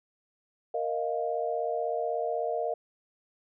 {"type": "chord", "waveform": "sine", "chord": "Bb suspended fourth", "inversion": "none", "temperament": "equal", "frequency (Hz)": [466.2, 622.3, 698.5], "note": ["Bb4", "Eb5", "F5"], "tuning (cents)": [0, 0, 0], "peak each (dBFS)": -32, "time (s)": [0.74, 2.74], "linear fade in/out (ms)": 5, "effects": []}